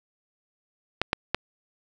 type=clicks; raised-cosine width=0.3 ms; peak=-6 dBFS; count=3; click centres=1.016 / 1.131 / 1.346 s; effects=none